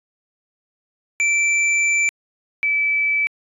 square / sine tone pair in turn, 2335 / 2307 Hz, D7 / D7, -11 / -31 cents, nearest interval unison, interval 20 cents, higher first, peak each -16 dBFS, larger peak neither, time 1.2-2.09 / 2.63-3.27 s, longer first, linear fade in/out 0 ms, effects resampled to 24000 Hz

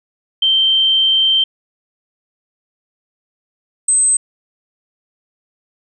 sine tone pair in turn, 3129 / 8219 Hz, G7 / C9, -4 / -32 cents, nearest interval octave + perfect fourth, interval 1672 cents, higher second, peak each -10 dBFS, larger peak neither, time 0.42-1.44 / 3.88-4.17 s, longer first, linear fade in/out 5 ms, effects none

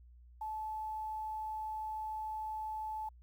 sine tone with quantisation, 867 Hz, A5, 26 cents flat, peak -37 dBFS, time 0.41-3.09 s, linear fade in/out 5 ms, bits 11, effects added 60 Hz sine -55 dBFS peak until 3.22 s

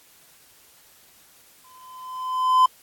triangle tone with exponential growth, 1022 Hz, C6, 41 cents flat, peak -9 dBFS, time 1.64-2.66 s, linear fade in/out 5 ms, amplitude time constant 220 ms, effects white hiss -54 dBFS RMS until 2.82 s + AAC 64 kbps

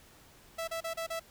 sawtooth tone bursts, 659 Hz, E5, 1 cent flat, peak -30 dBFS, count 5, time 0.58-1.198 s, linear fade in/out 10 ms, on 98 ms, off 32 ms, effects pink hiss -58 dBFS RMS until 1.3 s

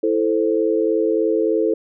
sine chord, A minor, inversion second, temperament equal, 329.6 / 440 / 523.3 Hz, E4 / A4 / C5, 0 / 0 / 0 cents, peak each -20 / -18 / -23 dBFS, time 0.03-1.74 s, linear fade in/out 5 ms, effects none

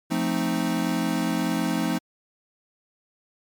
square chord, F dominant seventh, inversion none, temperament equal, 174.61 / 220 / 261.6 / 311.1 Hz, F3 / A3 / C4 / Eb4, 0 / 0 / 0 / 0 cents, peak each -29 dBFS, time 0.1-1.99 s, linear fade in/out 20 ms, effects MP3 96 kbps

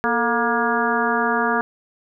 harmonic tone with a mistuned harmonic, 236.7 Hz, A#3, 27 cents sharp, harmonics 1 / 2 / 3 / 4 / 5 / 6 / 7, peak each -25 / -25 / -25 / -25 / -25 / -25 / -25 dBFS, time 0.04-1.61 s, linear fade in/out 0 ms, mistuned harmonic 2, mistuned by -100 cents, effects none

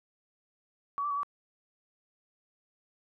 sine tone with pitch steps, 1131 / 1169 / 1128 / 1151 Hz, C#6 / D6 / C#6 / D6, +34 / -8 / +30 / -35 cents, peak -29 dBFS, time 0.98-1.232 s, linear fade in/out 0 ms, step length 63 ms, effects none

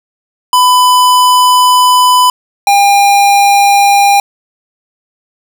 square tone pair in turn, 1000 / 803.2 Hz, B5 / G5, +21 / +42 cents, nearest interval major third, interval 379 cents, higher first, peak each -5 dBFS, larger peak neither, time 0.53-2.3 / 2.67-4.2 s, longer first, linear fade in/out 2 ms, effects none

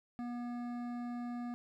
triangle tone with hard clipping, 241.4 Hz, B3, 39 cents flat, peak -40 dBFS, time 0.19-1.54 s, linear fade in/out 0 ms, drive 16 dB, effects none

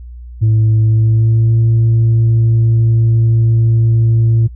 sine tone with pitch glide, 110 to 113.94 Hz, A2 to A#2, 0 to -39 cents, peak -5 dBFS, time 0.41-4.48 s, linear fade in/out 20 ms, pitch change +61 cents, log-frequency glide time 0.82-1.56 s, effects tanh soft clip ceiling -6 dBFS + added 60 Hz sine -28 dBFS peak until 4.55 s

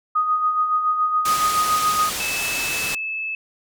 sine tone with tremolo, 1244.5 Hz, D#6, in tune, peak -15 dBFS, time 0.15-2.1 s, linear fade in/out 10 ms, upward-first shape sine, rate 7.1 Hz, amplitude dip 50%
white low-pass noise, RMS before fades -27 dBFS, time 1.25-2.95 s, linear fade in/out 5 ms, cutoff 9500 Hz, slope 12 dB/octave
sine tone, 2612 Hz, E7, 17 cents flat, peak -24 dBFS, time 2.2-3.35 s, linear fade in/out 2 ms
effects none

